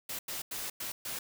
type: noise bursts at uneven times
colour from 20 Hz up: white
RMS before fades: -38 dBFS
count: 5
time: 0.09-0.19 / 0.28-0.42 / 0.51-0.7 / 0.8-0.92 / 1.05-1.19 s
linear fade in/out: 5 ms
effects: none